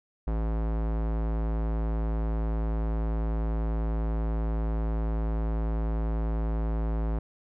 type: tone with low-pass filter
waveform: square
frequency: 55.1 Hz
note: A1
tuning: 3 cents sharp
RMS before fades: -28 dBFS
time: 0.27-7.19 s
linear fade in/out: 5 ms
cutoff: 1000 Hz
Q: 0.81
effects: none